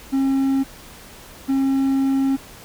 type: tone pair in turn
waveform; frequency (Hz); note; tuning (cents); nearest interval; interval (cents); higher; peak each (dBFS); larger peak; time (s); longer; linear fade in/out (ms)
triangle; 270 / 270; C#4 / C#4; -45 / -45; unison; 0; neither; -14; neither; 0.12-0.64 / 1.48-2.37; second; 20
effects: pink hiss -42 dBFS RMS until 2.64 s